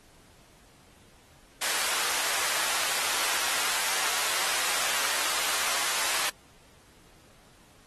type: high-pass noise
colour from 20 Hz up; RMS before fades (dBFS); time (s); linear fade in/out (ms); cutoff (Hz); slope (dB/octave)
pink; -29; 1.61-6.3; 10; 970; 12
effects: pink hiss -58 dBFS RMS until 7.86 s + AAC 32 kbps